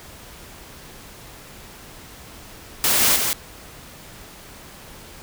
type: noise with echo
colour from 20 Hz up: white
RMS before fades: -18 dBFS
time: 2.84-3.16 s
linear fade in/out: 0 ms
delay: 170 ms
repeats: 1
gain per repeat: -4 dB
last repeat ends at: 3.33 s
effects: pink hiss -42 dBFS RMS until 5.22 s